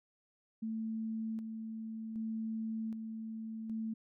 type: tone with tremolo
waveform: sine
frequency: 222 Hz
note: A3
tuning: 16 cents sharp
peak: -35 dBFS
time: 0.62-3.94 s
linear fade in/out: 10 ms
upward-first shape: square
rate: 0.65 Hz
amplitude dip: 40%
effects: none